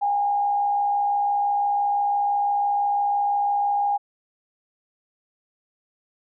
sine tone with frequency modulation, 814 Hz, G#5, 35 cents flat, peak -19 dBFS, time 0.01-3.98 s, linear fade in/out 20 ms, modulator 65.9 Hz, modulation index 0.31, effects none

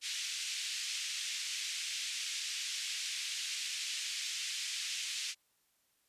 pink band-pass noise, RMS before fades -39 dBFS, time 0.01-5.35 s, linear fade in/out 50 ms, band 2400 to 7800 Hz, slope 24 dB/octave, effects white hiss -75 dBFS RMS until 6.08 s + resampled to 32000 Hz

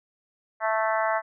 harmonic tone, 220 Hz, A3, in tune, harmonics 3 / 4 / 5 / 6 / 7 / 8 / 9, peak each -26 / -28 / -30 / -32 / -33 / -34 / -35 dBFS, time 0.6-1.22 s, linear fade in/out 50 ms, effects none

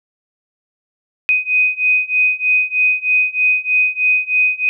sine beating tone pair, 2500 / 2503.2 Hz, D#7 / D#7, +8 / +10 cents, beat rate 3.2 Hz, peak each -16 / -15 dBFS, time 1.29-4.69 s, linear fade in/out 0 ms, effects none

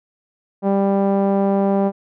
sawtooth tone with low-pass filter, 197.1 Hz, G3, 10 cents sharp, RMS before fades -17 dBFS, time 0.62-1.92 s, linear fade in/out 50 ms, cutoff 720 Hz, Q 2, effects none

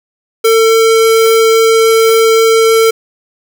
square tone, 449.4 Hz, A4, 37 cents sharp, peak -6 dBFS, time 0.44-2.91 s, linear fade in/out 10 ms, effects 8-bit

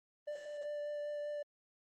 triangle tone with vibrato, 589 Hz, D5, 5 cents sharp, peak -36 dBFS, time 0.27-1.43 s, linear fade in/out 10 ms, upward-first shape triangle, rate 5.1 Hz, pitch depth 11 cents each way, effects Opus 32 kbps

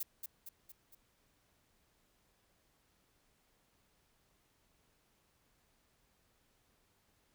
violet noise with echo, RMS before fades -38 dBFS, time 0-0.03 s, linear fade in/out 5 ms, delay 230 ms, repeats 4, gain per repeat -5 dB, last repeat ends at 0.95 s, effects pink hiss -74 dBFS RMS until 7.34 s

